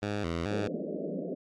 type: tone with vibrato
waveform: 10% pulse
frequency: 93 Hz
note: F#2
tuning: 9 cents sharp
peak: -22 dBFS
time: 0.02-0.68 s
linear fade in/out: 10 ms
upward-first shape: square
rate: 2.3 Hz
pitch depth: 180 cents each way
type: band-pass noise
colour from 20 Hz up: pink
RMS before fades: -35 dBFS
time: 0.5-1.35 s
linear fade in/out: 10 ms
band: 170 to 630 Hz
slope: 96 dB/octave
effects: low-pass 5000 Hz 12 dB/octave + MP3 96 kbps